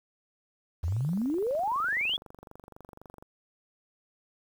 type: exponential sweep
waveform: sine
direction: up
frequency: 76 to 3491 Hz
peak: -26 dBFS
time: 0.83-2.17 s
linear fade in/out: 10 ms
type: click train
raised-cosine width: 1 ms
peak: -33 dBFS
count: 58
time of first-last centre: 0.84-3.225 s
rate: 23.9 Hz
effects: 9-bit